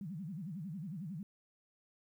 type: tone with vibrato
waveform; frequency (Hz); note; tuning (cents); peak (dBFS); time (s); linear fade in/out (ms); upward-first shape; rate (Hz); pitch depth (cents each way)
sine; 174.61; F3; 0; -40; 0.01-1.23; 2; sine; 11; 290
effects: 12-bit